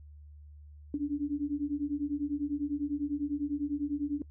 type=beating tone pair; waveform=sine; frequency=284.3 / 294.3 Hz; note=C#4 / D4; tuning=+44 / +4 cents; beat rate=10 Hz; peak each=-33 / -32 dBFS; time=0.94-4.22 s; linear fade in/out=2 ms; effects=noise-tail reverb RT60 0.1 s tail -22 dB re dry + added 74 Hz sine -48 dBFS peak until 4.3 s